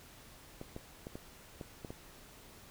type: clicks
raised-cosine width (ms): 2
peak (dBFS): -29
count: 7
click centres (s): 0.614 / 0.764 / 1.069 / 1.155 / 1.612 / 1.848 / 1.905
effects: pink hiss -56 dBFS RMS until 2.7 s